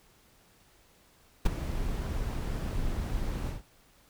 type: noise with ADSR envelope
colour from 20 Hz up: brown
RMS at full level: -18 dBFS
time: 1.45-3.63 s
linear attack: 11 ms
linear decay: 14 ms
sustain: -14 dB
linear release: 150 ms
effects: pink hiss -62 dBFS RMS until 4.09 s